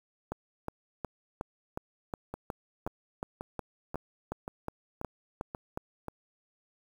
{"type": "two click trains", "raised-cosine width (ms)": 1, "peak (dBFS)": [-23, -20], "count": [8, 16], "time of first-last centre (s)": [[2.34, 6.083], [0.32, 5.775]], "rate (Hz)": [1.87, 2.75], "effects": ["8-bit"]}